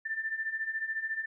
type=beating tone pair; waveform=sine; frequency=1769 / 1783 Hz; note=A6 / A6; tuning=+9 / +22 cents; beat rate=14 Hz; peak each=-37 / -33 dBFS; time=0.05-1.26 s; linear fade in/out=10 ms; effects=none